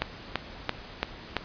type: click train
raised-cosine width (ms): 0.3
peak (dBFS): -9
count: 5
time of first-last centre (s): 0.02-1.367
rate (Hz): 2.97
effects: pink hiss -44 dBFS RMS until 1.44 s + resampled to 11025 Hz